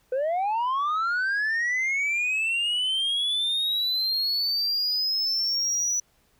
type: linear sweep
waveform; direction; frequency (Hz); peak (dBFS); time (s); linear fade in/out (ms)
sine; up; 493.9 to 5940; -20; 0.12-6; 5
effects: tanh soft clip ceiling -22 dBFS + pink hiss -65 dBFS RMS until 6.39 s